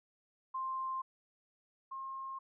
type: tone pair in turn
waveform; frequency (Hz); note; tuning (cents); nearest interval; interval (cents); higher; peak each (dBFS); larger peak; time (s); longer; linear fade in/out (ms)
sine; 1051 / 1069.4; C6 / C6; +7 / +37; unison; 30; second; -35 / -40; first; 0.54-1.02 / 1.91-2.39; neither; 10
effects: none